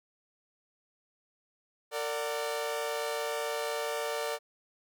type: chord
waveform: sawtooth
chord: Bb augmented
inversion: none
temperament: equal with one note detuned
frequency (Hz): 456.6 / 587.3 / 740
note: Bb4 / D5 / F#5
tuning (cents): -36 / 0 / 0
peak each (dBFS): -31 / -31 / -37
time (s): 1.91-4.39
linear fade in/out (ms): 50
effects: none